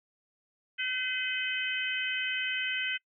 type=harmonic tone; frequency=510 Hz; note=C5; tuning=44 cents flat; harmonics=3 / 4 / 5 / 6; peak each=-35 / -35 / -35 / -35 dBFS; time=0.78-2.98 s; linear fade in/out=20 ms; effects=noise-tail reverb RT60 0.1 s tail -24 dB re dry